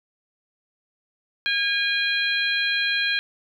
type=harmonic tone; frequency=814 Hz; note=G#5; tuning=35 cents flat; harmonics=2 / 3 / 4 / 5; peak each=-24 / -26 / -27 / -28 dBFS; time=1.46-3.19 s; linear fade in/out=0 ms; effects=9-bit